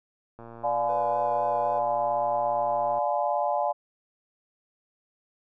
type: click train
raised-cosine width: 1 ms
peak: -30 dBFS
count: 302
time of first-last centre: 0.39-2.985 s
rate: 116 Hz
type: chord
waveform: sine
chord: D diminished seventh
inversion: none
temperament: just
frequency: 587.3 / 704.8 / 845.8 / 1014.9 Hz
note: D5 / F5 / Ab5 / Cb6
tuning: 0 / +16 / +31 / +47 cents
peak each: -28 / -28 / -28 / -33 dBFS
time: 0.63-3.73 s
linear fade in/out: 20 ms
type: tone with vibrato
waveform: triangle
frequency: 493.9 Hz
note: B4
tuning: in tune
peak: -33 dBFS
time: 0.88-1.8 s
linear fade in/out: 20 ms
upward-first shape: sine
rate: 3.9 Hz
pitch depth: 25 cents each way
effects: none